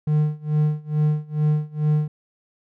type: tone with tremolo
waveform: triangle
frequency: 151.5 Hz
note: D#3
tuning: 46 cents flat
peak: -13 dBFS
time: 0.07-2.08 s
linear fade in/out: 5 ms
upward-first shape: sine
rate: 2.3 Hz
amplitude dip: 95%
effects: none